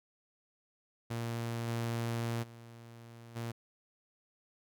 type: tone with level steps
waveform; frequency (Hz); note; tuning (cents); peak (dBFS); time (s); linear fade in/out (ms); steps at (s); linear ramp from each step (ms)
sawtooth; 116.54; A#2; 0; -31 / -29 / -46 / -33; 1.1-3.52; 10; 1.67 / 2.42 / 3.35; 20
effects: none